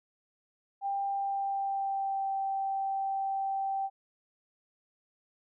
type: tone with pitch glide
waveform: sine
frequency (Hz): 793 to 779.8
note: G5 to G5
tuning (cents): +20 to -9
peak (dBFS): -29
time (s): 0.81-3.9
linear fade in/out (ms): 50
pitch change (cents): -29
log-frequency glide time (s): 1.07-2.31
effects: none